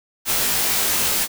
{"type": "noise with comb filter", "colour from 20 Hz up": "white", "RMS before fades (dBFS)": -20, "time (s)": [0.25, 1.28], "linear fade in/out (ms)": 50, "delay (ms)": 20, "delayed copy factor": -1, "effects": []}